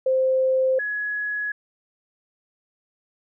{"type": "tone pair in turn", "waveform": "sine", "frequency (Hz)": [522, 1682.3], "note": ["C5", "G#6"], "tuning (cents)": [-4, 22], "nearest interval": "octave + minor sixth", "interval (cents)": 2026, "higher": "second", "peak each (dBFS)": [-17, -24], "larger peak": "first", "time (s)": [[0.06, 0.79], [0.79, 1.52]], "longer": "neither", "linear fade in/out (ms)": 5, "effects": []}